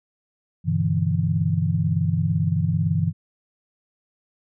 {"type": "chord", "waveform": "sine", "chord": "E minor seventh", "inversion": "first", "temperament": "equal", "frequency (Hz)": [98, 123.47, 146.83, 164.81], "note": ["G2", "B2", "D3", "E3"], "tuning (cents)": [0, 0, 0, 0], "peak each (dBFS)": [-24, -28, -25, -22], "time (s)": [0.64, 3.13], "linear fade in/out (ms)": 50, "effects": []}